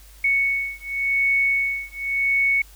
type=beating tone pair; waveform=sine; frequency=2217 / 2217.9 Hz; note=C#7 / C#7; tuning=0 / 0 cents; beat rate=0.9 Hz; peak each=-22 dBFS; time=0.24-2.62 s; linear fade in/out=5 ms; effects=added 50 Hz sine -45 dBFS peak until 2.75 s + white hiss -51 dBFS RMS until 2.75 s